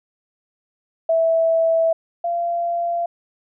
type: tone pair in turn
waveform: sine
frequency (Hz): 656 / 687.2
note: E5 / F5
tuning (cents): -9 / -28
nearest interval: minor second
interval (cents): 81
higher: second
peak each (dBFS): -14 / -19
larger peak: first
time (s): 1.09-1.93 / 2.24-3.06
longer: first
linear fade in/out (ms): 5
effects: none